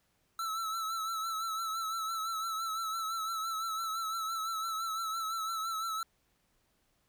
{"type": "tone with vibrato", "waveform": "square", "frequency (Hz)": 1318.5, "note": "E6", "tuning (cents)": 0, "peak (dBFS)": -34, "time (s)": [0.39, 6.03], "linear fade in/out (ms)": 2, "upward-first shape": "triangle", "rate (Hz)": 5.9, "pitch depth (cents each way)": 54, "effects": ["pink hiss -74 dBFS RMS until 7.08 s"]}